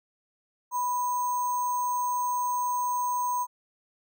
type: tone with sample-and-hold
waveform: sine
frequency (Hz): 987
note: B5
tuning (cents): -1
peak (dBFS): -25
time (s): 0.71-3.47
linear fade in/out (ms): 50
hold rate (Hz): 7350
effects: none